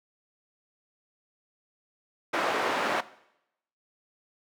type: band-pass noise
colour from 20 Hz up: white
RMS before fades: -28 dBFS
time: 2.33-3.01 s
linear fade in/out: 10 ms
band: 340 to 1400 Hz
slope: 12 dB/octave
effects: noise-tail reverb RT60 0.8 s tail -18 dB re dry